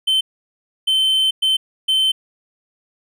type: tone bursts at uneven times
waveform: triangle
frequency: 3083 Hz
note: G7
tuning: 29 cents flat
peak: -12 dBFS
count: 4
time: 0.07-0.21 / 0.87-1.31 / 1.42-1.57 / 1.88-2.12 s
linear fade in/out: 10 ms
effects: none